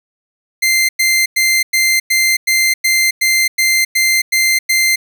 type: tone bursts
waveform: sawtooth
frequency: 2085 Hz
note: C7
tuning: 7 cents flat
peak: -7 dBFS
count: 12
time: 0.62-4.96 s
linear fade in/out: 10 ms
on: 270 ms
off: 100 ms
effects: none